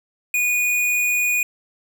square tone, 2459 Hz, D#7, 21 cents flat, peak -18 dBFS, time 0.34-1.43 s, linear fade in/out 2 ms, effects none

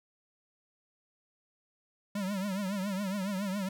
square tone with vibrato, 196 Hz, G3, in tune, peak -32 dBFS, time 2.15-3.69 s, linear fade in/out 5 ms, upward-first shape triangle, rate 7.2 Hz, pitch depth 130 cents each way, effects none

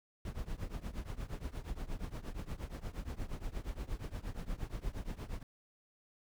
brown noise with tremolo, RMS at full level -37 dBFS, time 0.25-5.43 s, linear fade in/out 2 ms, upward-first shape triangle, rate 8.5 Hz, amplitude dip 95%, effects none

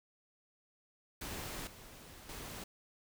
pink noise with level steps, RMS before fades -43 / -54 / -46 dBFS, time 1.21-2.64 s, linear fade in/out 5 ms, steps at 1.67 / 2.29 s, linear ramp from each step 2 ms, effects none

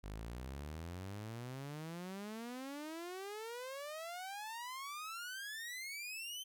sawtooth exponential sweep, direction up, 49.29 to 3120 Hz, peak -40 dBFS, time 0.03-6.44 s, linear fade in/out 20 ms, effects none

